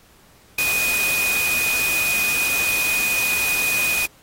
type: tone in noise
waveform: sine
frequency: 2482 Hz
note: D#7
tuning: 5 cents flat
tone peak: -19 dBFS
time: 0.58-4.06 s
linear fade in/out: 5 ms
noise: white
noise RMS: -25 dBFS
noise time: 0.58-4.06 s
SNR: +3 dB
effects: pink hiss -53 dBFS RMS until 4.22 s + AAC 48 kbps